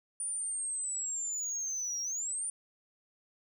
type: linear two-way sweep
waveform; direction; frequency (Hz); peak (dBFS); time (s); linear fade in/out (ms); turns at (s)
sine; down then up; 9420 to 5590 to 9420; -31; 0.2-2.5; 2; 2.02
effects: tanh soft clip ceiling -31 dBFS